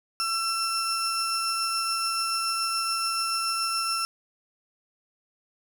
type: tone pair together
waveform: 35% pulse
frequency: 1343 / 5365 Hz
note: E6 / E8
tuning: +32 / +30 cents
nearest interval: 2 octaves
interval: 2398 cents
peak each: -26 dBFS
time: 0.2-4.05 s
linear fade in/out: 0 ms
effects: none